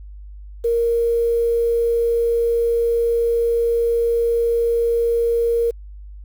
sine tone with quantisation, 466.8 Hz, A#4, 2 cents sharp, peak -15 dBFS, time 0.64-5.71 s, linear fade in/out 10 ms, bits 7, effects added 50 Hz sine -34 dBFS peak until 6.24 s

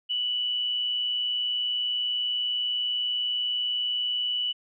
sine tone with amplitude modulation, 2960 Hz, F#7, in tune, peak -23 dBFS, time 0.09-4.53 s, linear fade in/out 20 ms, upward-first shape sine, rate 120 Hz, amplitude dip 40%, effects none

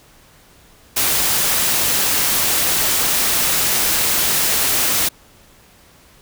white noise, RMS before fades -17 dBFS, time 0.96-5.09 s, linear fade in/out 10 ms, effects pink hiss -49 dBFS RMS until 6.21 s

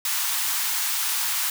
white high-pass noise, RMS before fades -25 dBFS, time 0.05-1.5 s, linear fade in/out 2 ms, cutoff 820 Hz, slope 48 dB/octave, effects none

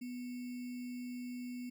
sine tone with sample-and-hold, 246.9 Hz, B3, in tune, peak -40 dBFS, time 0.01-1.7 s, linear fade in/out 10 ms, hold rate 2450 Hz, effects none

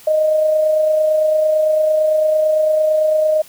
sine tone with amplitude modulation, 620 Hz, D#5, 6 cents flat, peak -10 dBFS, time 0.07-3.42 s, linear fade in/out 5 ms, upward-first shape sine, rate 28.9 Hz, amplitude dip 35%, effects white hiss -43 dBFS RMS until 3.48 s

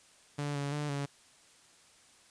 sawtooth tone with pitch steps, 145.1 / 141.9 / 147.8 / 141.4 Hz, D3 / C#3 / D3 / C#3, -21 / +41 / +11 / +35 cents, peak -29 dBFS, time 0.38-1.06 s, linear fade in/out 10 ms, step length 170 ms, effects white hiss -61 dBFS RMS until 2.3 s + resampled to 22050 Hz

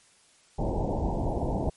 pink low-pass noise, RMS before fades -28 dBFS, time 0.58-1.7 s, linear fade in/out 10 ms, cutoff 920 Hz, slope 96 dB/octave, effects white hiss -60 dBFS RMS until 1.76 s + MP3 48 kbps

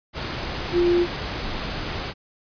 sine tone in noise, 349.2 Hz, F4, in tune, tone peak -16 dBFS, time 0.72-1.07 s, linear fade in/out 50 ms, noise pink, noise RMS -29 dBFS, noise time 0.13-2.14 s, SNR +10 dB, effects resampled to 11025 Hz

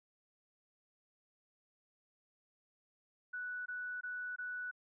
sine tone bursts, 1480 Hz, F#6, in tune, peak -39 dBFS, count 4, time 3.33-4.713 s, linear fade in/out 10 ms, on 330 ms, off 21 ms, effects none

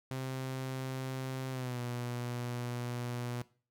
sawtooth tone with pitch glide, 131.1 to 121.62 Hz, C3 to B2, +4 to -26 cents, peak -32 dBFS, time 0.11-3.42 s, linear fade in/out 0 ms, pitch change -130 cents, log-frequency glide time 1.51-1.81 s, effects noise-tail reverb RT60 0.4 s tail -19 dB re dry

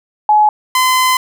sine / sawtooth tone pair in turn, 847 / 1024.3 Hz, G#5 / C6, +34 / -37 cents, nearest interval minor third, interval 329 cents, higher second, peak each -6 dBFS, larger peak neither, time 0.29-0.49 / 0.75-1.17 s, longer second, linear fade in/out 2 ms, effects none

